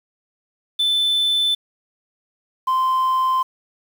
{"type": "tone pair in turn", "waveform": "sine", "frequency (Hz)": [3520, 1039.3], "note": ["A7", "C6"], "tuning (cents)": [0, -12], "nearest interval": "octave + major sixth", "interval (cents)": 2112, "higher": "first", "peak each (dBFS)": -13, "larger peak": "neither", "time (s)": [[0.79, 1.55], [2.67, 3.43]], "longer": "neither", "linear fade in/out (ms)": 10, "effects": ["tanh soft clip ceiling -15 dBFS", "7-bit"]}